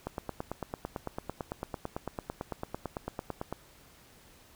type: click train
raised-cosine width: 1 ms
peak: -20 dBFS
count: 32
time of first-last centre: 0.07-3.526 s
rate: 8.97 Hz
effects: pink hiss -58 dBFS RMS until 4.55 s